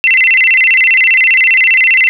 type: tone with vibrato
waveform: sine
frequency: 2349 Hz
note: D7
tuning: in tune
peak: -5 dBFS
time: 0.04-2.09 s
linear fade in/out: 0 ms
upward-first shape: square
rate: 15 Hz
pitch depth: 240 cents each way
effects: none